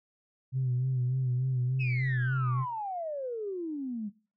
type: tone with vibrato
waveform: sine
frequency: 127.6 Hz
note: C3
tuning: 43 cents flat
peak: -25 dBFS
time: 0.52-2.66 s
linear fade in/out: 50 ms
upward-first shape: sine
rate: 3.4 Hz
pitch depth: 56 cents each way
type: exponential sweep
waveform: sine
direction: down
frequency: 2637 to 200.3 Hz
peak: -32 dBFS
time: 1.79-4.1 s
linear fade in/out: 20 ms
effects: noise-tail reverb RT60 0.4 s tail -21 dB re dry + tanh soft clip ceiling -22 dBFS